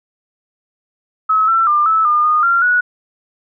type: tone with pitch steps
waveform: sine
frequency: 1287 / 1342 / 1197 / 1307 / 1210 / 1227 / 1381 / 1465 Hz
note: E6 / E6 / D6 / E6 / D#6 / D#6 / F6 / F#6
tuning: -42 / +31 / +33 / -15 / -49 / -25 / -20 / -18 cents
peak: -10 dBFS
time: 1.29-2.81 s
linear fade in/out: 10 ms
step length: 190 ms
effects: none